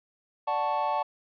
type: chord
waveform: triangle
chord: D major seventh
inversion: none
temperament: equal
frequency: 587.3 / 740 / 880 / 1108.7 Hz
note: D5 / F#5 / A5 / C#6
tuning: 0 / 0 / 0 / 0 cents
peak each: -31 / -30 / -26 / -31 dBFS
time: 0.47-1.03 s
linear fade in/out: 10 ms
effects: resampled to 11025 Hz